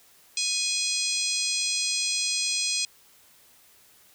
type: harmonic tone with a mistuned harmonic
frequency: 830.6 Hz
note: G#5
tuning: in tune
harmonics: 3 / 4 / 5 / 6 / 7 / 8 / 9 / 10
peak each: -32 / -34 / -31 / -31 / -33 / -35 / -37 / -33 dBFS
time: 0.37-2.85 s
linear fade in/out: 2 ms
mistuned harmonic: 7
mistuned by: +17 cents
effects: white hiss -57 dBFS RMS until 4.14 s